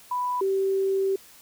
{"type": "tone pair in turn", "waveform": "sine", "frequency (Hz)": [990, 387.2], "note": ["B5", "G4"], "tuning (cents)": [4, -21], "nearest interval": "octave + major third", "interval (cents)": 1625, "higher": "first", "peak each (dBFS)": [-24, -21], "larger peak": "second", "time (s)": [[0.11, 0.41], [0.41, 1.16]], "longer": "second", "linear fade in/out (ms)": 5, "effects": ["white hiss -51 dBFS RMS until 1.41 s"]}